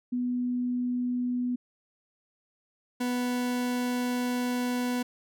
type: tone pair in turn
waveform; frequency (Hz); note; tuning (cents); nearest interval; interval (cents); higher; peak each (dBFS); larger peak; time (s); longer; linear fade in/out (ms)
sine / 40% pulse; 246.9 / 246.9; B3 / B3; 0 / 0; unison; 0; neither; -26; neither; 0.12-1.56 / 3-5.03; second; 10
effects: none